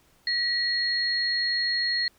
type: tone pair together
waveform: sine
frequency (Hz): 1915 / 4293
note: A#6 / C8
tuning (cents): +46 / +44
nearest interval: octave + major second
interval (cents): 1398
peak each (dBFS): -27 / -25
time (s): 0.27-2.08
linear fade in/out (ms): 2
effects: pink hiss -62 dBFS RMS until 2.18 s